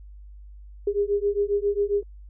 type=beating tone pair; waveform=sine; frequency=403 / 410.4 Hz; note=G4 / G#4; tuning=+48 / -21 cents; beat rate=7.4 Hz; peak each=-24 dBFS; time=0.87-2.03 s; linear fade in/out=5 ms; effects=added 50 Hz sine -41 dBFS peak until 2.29 s